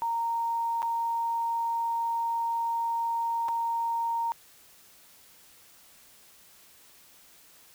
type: tone with dropouts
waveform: sine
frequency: 926 Hz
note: A#5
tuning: 12 cents flat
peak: -26 dBFS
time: 0.02-4.32 s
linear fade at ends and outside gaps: 0 ms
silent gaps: 0.82-0.828 / 3.484-3.488 s
effects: white hiss -56 dBFS RMS until 7.74 s